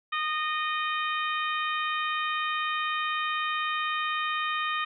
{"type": "harmonic tone", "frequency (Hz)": 616, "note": "D#5", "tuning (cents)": -17, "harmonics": [2, 3, 4, 5, 6], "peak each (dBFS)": [-29, -33, -35, -37, -39], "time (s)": [0.12, 4.85], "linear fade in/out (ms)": 10, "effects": []}